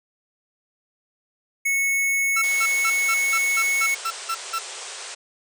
square tone, 2203 Hz, C#7, 11 cents flat, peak -20 dBFS, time 1.65-3.95 s, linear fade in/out 10 ms
40% pulse tone bursts, 1342 Hz, E6, 31 cents sharp, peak -22 dBFS, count 10, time 2.36-4.59 s, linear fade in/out 10 ms, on 61 ms, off 180 ms
white band-pass noise, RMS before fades -36 dBFS, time 2.43-5.15 s, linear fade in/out 10 ms, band 370 to 9000 Hz, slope 96 dB/octave
effects none

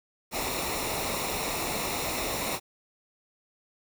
pink noise with comb filter, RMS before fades -31 dBFS, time 0.31-2.6 s, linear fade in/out 50 ms, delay 0.63 ms, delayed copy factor -0.65, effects none

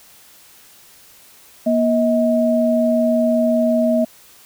sine tone pair together, 238.3 / 636.2 Hz, A#3 / D#5, +38 / +38 cents, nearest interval octave + perfect fourth, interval 1700 cents, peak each -16 dBFS, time 1.66-4.05 s, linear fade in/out 10 ms, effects white hiss -47 dBFS RMS until 4.45 s

